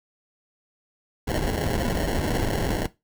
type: noise with sample-and-hold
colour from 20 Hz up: pink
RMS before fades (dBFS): -25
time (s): 1.27-2.87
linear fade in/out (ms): 10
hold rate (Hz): 1225
effects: noise-tail reverb RT60 0.2 s tail -17 dB re dry